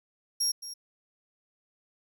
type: tone with echo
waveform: 30% pulse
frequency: 5588 Hz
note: F8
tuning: in tune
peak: -21 dBFS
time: 0.4-0.52 s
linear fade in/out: 10 ms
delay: 220 ms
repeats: 1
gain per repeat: -13 dB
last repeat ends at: 0.74 s
effects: none